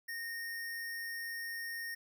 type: tone with sample-and-hold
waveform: sine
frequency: 1848 Hz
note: A#6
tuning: 16 cents flat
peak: -38 dBFS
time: 0.08-1.95 s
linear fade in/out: 10 ms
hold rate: 7350 Hz
effects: none